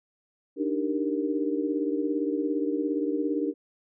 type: chord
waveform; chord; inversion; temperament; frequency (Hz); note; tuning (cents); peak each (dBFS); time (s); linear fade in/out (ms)
sine; Eb major seventh; third; equal; 293.7 / 311.1 / 392 / 466.2; D4 / Eb4 / G4 / Bb4; 0 / 0 / 0 / 0; -28 / -31 / -32 / -32; 0.56-3.54; 50
effects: none